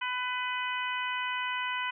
harmonic tone, 500 Hz, B4, 21 cents sharp, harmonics 2 / 3 / 4 / 5 / 6, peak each -34 / -36 / -37 / -38 / -39 dBFS, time 0.01-1.91 s, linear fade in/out 10 ms, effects none

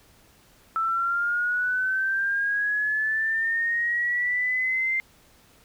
sine linear sweep, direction up, 1318.5 to 2095 Hz, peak -22 dBFS, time 0.76-5 s, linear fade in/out 0 ms, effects pink hiss -57 dBFS RMS until 5.64 s

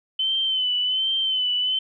sine tone with vibrato, 3053 Hz, G7, 46 cents flat, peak -20 dBFS, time 0.19-1.79 s, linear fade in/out 5 ms, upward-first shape sine, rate 1.3 Hz, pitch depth 50 cents each way, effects none

